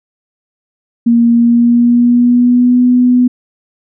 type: tone with pitch glide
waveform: sine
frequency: 234.5 to 248 Hz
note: A#3 to B3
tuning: +11 to +7 cents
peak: -5 dBFS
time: 1.06-3.28 s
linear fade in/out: 10 ms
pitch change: +96 cents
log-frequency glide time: 1.32-2.83 s
effects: none